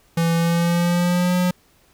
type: tone with pitch glide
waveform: square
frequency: 167 to 180.02 Hz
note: E3 to F#3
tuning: +23 to -47 cents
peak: -17 dBFS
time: 0.17-1.51 s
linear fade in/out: 5 ms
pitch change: +130 cents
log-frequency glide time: 0.35-1.35 s
effects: pink hiss -57 dBFS RMS until 1.93 s